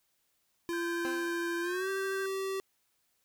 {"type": "tone with pitch glide", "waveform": "square", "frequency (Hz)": [341.6, 385.7], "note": ["F4", "G4"], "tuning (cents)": [-38, -28], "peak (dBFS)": -33, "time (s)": [0.69, 2.6], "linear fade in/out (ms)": 0, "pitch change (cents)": 210, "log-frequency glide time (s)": [1.61, 1.89]}
{"type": "tone with vibrato", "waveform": "sine", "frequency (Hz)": 1568, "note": "G6", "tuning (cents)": 0, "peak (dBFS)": -37, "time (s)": [0.73, 2.26], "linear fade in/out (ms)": 2, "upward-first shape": "sine", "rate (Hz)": 13, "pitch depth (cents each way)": 27}
{"type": "tone with exponential decay", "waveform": "15% pulse", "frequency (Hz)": 261.6, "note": "C4", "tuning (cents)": 0, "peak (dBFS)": -30, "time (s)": [1.05, 1.56], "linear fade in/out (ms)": 0, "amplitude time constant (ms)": 110}
{"effects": ["white hiss -75 dBFS RMS until 3.24 s"]}